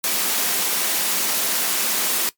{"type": "high-pass noise", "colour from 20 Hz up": "white", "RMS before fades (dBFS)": -21, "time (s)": [0.04, 2.29], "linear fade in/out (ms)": 0, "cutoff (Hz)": 170, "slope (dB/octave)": 96, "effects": ["noise-tail reverb RT60 0.1 s tail -18 dB re dry", "MP3 96 kbps"]}